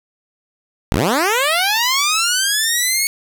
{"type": "linear sweep", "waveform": "10% pulse", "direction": "up", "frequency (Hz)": [34.59, 2217], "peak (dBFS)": -6, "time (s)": [0.92, 3.07], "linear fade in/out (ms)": 0, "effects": []}